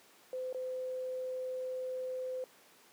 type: tone with dropouts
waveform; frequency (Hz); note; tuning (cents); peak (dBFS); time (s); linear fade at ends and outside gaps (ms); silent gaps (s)
sine; 512; C5; -38; -35; 0.33-2.44; 1; 0.527-0.546
effects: pink hiss -61 dBFS RMS until 2.92 s + high-pass 300 Hz 12 dB/octave